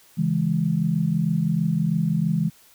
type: chord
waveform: sine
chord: C# minor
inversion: none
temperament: equal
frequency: 138.59 / 164.81 / 207.7 Hz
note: C#3 / E3 / G#3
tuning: 0 / 0 / 0 cents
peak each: -27 / -21 / -25 dBFS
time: 0.17-2.5 s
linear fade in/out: 20 ms
effects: white hiss -54 dBFS RMS until 2.74 s